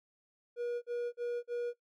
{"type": "tone bursts", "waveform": "triangle", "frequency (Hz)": 480, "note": "B4", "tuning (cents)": -49, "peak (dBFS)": -31, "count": 4, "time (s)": [0.56, 1.735], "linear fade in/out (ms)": 50, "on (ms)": 260, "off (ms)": 45, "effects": ["noise-tail reverb RT60 0.1 s tail -17 dB re dry"]}